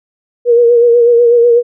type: tone with vibrato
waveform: sine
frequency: 474.4 Hz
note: A#4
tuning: 30 cents sharp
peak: -4 dBFS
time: 0.45-1.63 s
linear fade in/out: 50 ms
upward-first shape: sine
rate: 8.1 Hz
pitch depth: 38 cents each way
effects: none